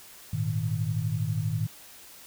sine chord, Ab suspended second, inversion none, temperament equal with one note detuned, 104.25 / 116.54 / 155.56 Hz, Ab2 / Bb2 / Eb3, +7 / 0 / 0 cents, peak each -30 dBFS, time 0.33-1.67 s, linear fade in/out 5 ms, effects white hiss -49 dBFS RMS until 2.26 s

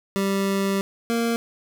25% pulse tone pair in turn, 196 / 232.3 Hz, G3 / A#3, 0 / -6 cents, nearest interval minor third, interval 294 cents, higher second, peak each -17 dBFS, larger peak neither, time 0.16-0.81 / 1.1-1.36 s, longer first, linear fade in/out 0 ms, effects none

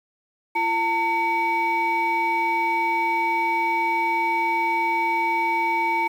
sine tone cluster, 340.5 / 900 / 2264 Hz, F4 / A5 / C#7, -44 / +39 / +36 cents, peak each -29 / -20 / -24 dBFS, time 0.55-6.08 s, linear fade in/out 10 ms, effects tanh soft clip ceiling -14 dBFS + 8-bit

